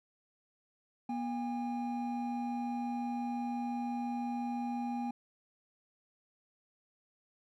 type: tone pair together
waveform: triangle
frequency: 241.4 / 810 Hz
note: B3 / G#5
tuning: -39 / -43 cents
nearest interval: octave + major sixth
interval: 2096 cents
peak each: -33 / -37 dBFS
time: 1.09-5.11 s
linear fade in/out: 5 ms
effects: none